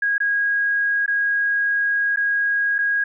sine tone with dropouts, 1642 Hz, G#6, 20 cents flat, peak -17 dBFS, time 0.02-3.04 s, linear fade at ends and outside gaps 5 ms, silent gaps 0.181-0.202 / 1.062-1.078 / 2.161-2.171 / 2.783-2.787 s, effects none

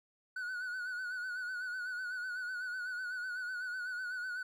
triangle tone with vibrato, 1480 Hz, F#6, in tune, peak -35 dBFS, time 0.36-4.43 s, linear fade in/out 5 ms, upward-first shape sine, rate 8 Hz, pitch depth 55 cents each way, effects none

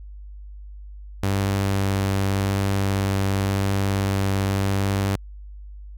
sawtooth tone with vibrato, 98 Hz, G2, in tune, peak -16 dBFS, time 1.23-5.16 s, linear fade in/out 5 ms, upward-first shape triangle, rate 0.88 Hz, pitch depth 9 cents each way, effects added 50 Hz sine -36 dBFS peak until 5.97 s

